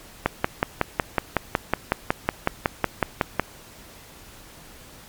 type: click train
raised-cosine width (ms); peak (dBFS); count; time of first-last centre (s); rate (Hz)
0.5; -3; 18; 0.26-3.397; 5.42
effects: pink hiss -46 dBFS RMS until 5.08 s + MP3 96 kbps